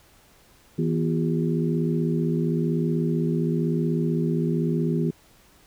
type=harmonic tone with a mistuned harmonic; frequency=81 Hz; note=E2; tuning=30 cents flat; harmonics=2 / 3 / 4 / 5; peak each=-23 / -27 / -29 / -31 dBFS; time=0.78-5.11 s; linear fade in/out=10 ms; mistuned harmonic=4; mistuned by=+130 cents; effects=pink hiss -56 dBFS RMS until 5.66 s